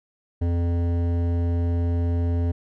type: tone with hard clipping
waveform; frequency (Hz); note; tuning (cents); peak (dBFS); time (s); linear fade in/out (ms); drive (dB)
sine; 85.8; F2; -30; -22; 0.41-2.52; 10; 13
effects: none